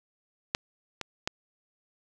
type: clicks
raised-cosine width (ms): 0.2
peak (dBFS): -8 / -16 / -11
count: 3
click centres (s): 0.549 / 1.013 / 1.275
effects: none